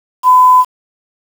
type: tone with quantisation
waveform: sine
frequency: 1008 Hz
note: B5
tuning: 35 cents sharp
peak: -3 dBFS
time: 0.23-0.65 s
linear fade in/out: 50 ms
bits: 5
effects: none